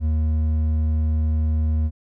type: tone with hard clipping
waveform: sine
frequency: 77.78 Hz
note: D#2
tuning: in tune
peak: -19 dBFS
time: 0-1.91 s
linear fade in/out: 50 ms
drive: 5 dB
effects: none